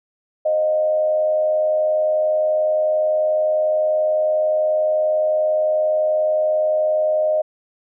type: tone with frequency modulation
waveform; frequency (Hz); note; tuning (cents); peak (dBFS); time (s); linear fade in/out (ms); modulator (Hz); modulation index
sine; 619; D#5; -9; -15; 0.45-7.42; 10; 91.4; 0.36
effects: none